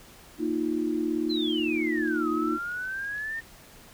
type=chord; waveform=sine; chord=Bb suspended fourth; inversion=none; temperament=equal; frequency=233.1 / 311.1 / 349.2 Hz; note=Bb3 / Eb4 / F4; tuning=0 / 0 / 0 cents; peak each=-32 / -27 / -30 dBFS; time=0.38-2.59 s; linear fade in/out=50 ms
type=exponential two-way sweep; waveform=sine; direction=down then up; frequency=4199 to 1244.5 to 1835 Hz; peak=-30 dBFS; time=1.29-3.41 s; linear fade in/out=20 ms; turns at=2.29 s
type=clicks; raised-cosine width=0.2 ms; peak=-35 dBFS; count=10; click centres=1.87 / 1.979 / 2.076 / 2.16 / 2.481 / 2.717 / 2.852 / 3.047 / 3.181 / 3.386 s
effects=pink hiss -51 dBFS RMS until 3.93 s